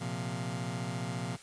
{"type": "chord", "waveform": "sawtooth", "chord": "Bb suspended second", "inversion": "none", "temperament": "just", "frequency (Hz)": [116.54, 131.11, 174.81], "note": ["Bb2", "C3", "F3"], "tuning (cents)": [0, 4, 2], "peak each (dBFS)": -34, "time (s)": [0, 1.37], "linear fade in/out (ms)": 20, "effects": ["white hiss -53 dBFS RMS until 1.42 s", "resampled to 22050 Hz"]}